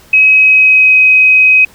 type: tone with pitch glide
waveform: sine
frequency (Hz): 2547 to 2526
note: D#7 to D#7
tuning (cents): +40 to +26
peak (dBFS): -3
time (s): 0.13-1.65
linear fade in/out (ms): 5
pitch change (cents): -14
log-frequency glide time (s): 0.28-0.97
effects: pink hiss -42 dBFS RMS until 1.74 s